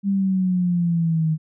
sine exponential sweep, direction down, 200 to 155.56 Hz, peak -17 dBFS, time 0.03-1.38 s, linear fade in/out 50 ms, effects none

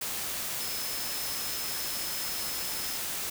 sine tone in noise, 5190 Hz, E8, 28 cents flat, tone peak -39 dBFS, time 0.6-2.97 s, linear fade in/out 5 ms, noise white, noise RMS -34 dBFS, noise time 0.01-3.3 s, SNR -8 dB, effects none

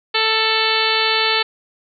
harmonic tone with a mistuned harmonic, 442 Hz, A4, 8 cents sharp, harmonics 1 / 2 / 3 / 4 / 5 / 6 / 7 / 8 / 9 / 10, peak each -24 / -24 / -24 / -24 / -24 / -24 / -24 / -24 / -24 / -24 dBFS, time 0.14-1.43 s, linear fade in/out 10 ms, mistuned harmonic 7, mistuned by -26 cents, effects none

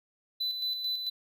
triangle tone with tremolo, 4000 Hz, B7, 21 cents sharp, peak -27 dBFS, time 0.4-1.1 s, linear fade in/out 10 ms, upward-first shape square, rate 4.5 Hz, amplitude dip 45%, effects none

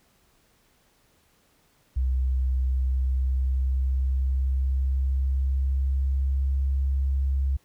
sine tone with pitch glide, 64.4 to 67.6 Hz, C2 to C#2, -27 to -43 cents, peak -21 dBFS, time 1.96-7.57 s, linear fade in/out 10 ms, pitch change +84 cents, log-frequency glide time 2.52-6.59 s, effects pink hiss -64 dBFS RMS until 7.64 s

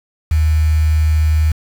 sine tone with quantisation, 77.78 Hz, D#2, in tune, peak -10 dBFS, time 0.31-1.52 s, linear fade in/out 5 ms, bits 5, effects none

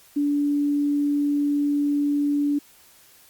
sine tone, 289 Hz, D4, 28 cents flat, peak -19 dBFS, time 0.16-2.59 s, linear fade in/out 10 ms, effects white hiss -53 dBFS RMS until 3.29 s + Opus 48 kbps

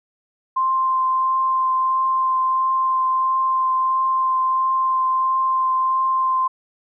sine tone with vibrato, 1046.5 Hz, C6, in tune, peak -16 dBFS, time 0.56-6.48 s, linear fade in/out 10 ms, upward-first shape triangle, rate 1.5 Hz, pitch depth 10 cents each way, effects none

